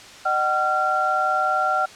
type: tone cluster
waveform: sine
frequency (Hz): 611 / 756 / 1375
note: D#5 / F#5 / F6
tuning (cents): -32 / +37 / -27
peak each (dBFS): -27 / -22 / -21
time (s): 0.25-1.86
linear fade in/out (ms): 10
effects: white hiss -42 dBFS RMS until 1.95 s + low-pass 6000 Hz 12 dB/octave